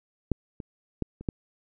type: clicks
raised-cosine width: 3 ms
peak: -11 / -24 / -14 / -28 / -14 dBFS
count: 5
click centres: 0.317 / 0.602 / 1.023 / 1.21 / 1.288 s
effects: none